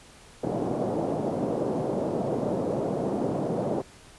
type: band-pass noise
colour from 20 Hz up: white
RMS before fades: -28 dBFS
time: 0.43-3.82 s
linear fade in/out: 10 ms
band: 120 to 630 Hz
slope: 24 dB/octave
effects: pink hiss -51 dBFS RMS until 4.18 s + resampled to 24000 Hz